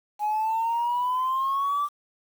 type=exponential sweep; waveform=sine; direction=up; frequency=833 to 1174.7 Hz; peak=-21 dBFS; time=0.19-1.89 s; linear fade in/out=50 ms; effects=tanh soft clip ceiling -20 dBFS + 8-bit